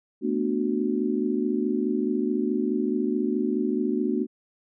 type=chord; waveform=sine; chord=B minor seventh; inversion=third; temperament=just; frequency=222.2 / 246.9 / 296.3 / 370.4 Hz; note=A3 / B3 / D4 / F#4; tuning=+17 / 0 / +15 / +2 cents; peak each=-28 dBFS; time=0.21-4.27 s; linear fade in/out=50 ms; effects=none